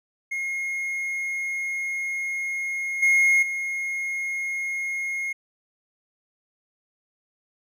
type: tone with level steps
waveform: triangle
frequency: 2150 Hz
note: C7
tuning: 47 cents sharp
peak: -24 / -14 / -24 dBFS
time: 0.31-5.33 s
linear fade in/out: 10 ms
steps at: 3.02 / 3.42 s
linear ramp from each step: 10 ms
effects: none